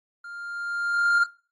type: tone with level ramp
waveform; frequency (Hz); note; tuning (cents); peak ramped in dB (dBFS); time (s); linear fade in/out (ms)
triangle; 1400; F6; +4; -36 to -15; 0.24-1.24; 5
effects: noise-tail reverb RT60 0.4 s tail -21 dB re dry + AAC 32 kbps